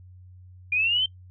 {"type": "linear sweep", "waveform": "sine", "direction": "up", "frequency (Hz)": [2400, 3136], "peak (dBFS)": -20, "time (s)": [0.72, 1.06], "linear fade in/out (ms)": 5, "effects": ["noise-tail reverb RT60 0.1 s tail -21 dB re dry", "added 91 Hz sine -45 dBFS peak until 1.3 s"]}